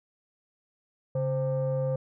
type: tone pair together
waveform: sine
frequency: 138.59 / 522.6 Hz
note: C#3 / C5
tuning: 0 / -2 cents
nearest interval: octave + major seventh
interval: 2298 cents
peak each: -26 dBFS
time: 1.15-1.96 s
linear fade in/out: 5 ms
effects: tanh soft clip ceiling -22 dBFS